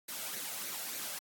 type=noise with flanger; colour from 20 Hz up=white; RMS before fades=-40 dBFS; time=0.08-1.19 s; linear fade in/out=10 ms; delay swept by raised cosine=0.47 to 1.47 ms; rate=3.4 Hz; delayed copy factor=+0.5; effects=high-pass 200 Hz 12 dB/octave + AAC 64 kbps